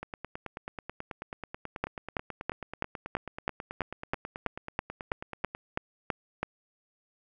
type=two click trains; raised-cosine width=0.5 ms; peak=-13 / -22 dBFS; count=15 / 52; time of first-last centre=1.84-6.43 / 0.03-5.549 s; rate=3.05 / 9.24 Hz; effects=none